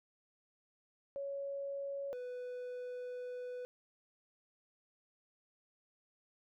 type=tone pair in turn; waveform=sine / triangle; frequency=557 / 496.2 Hz; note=C#5 / B4; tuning=+8 / +8 cents; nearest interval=major second; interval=200 cents; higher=first; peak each=-38 / -39 dBFS; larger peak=first; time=1.16-2.13 / 2.13-3.65 s; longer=second; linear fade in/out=0 ms; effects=none